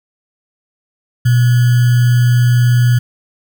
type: tone with sample-and-hold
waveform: sine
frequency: 121.8 Hz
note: B2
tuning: 24 cents flat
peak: -7 dBFS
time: 1.25-2.99 s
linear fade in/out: 10 ms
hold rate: 1575 Hz
effects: none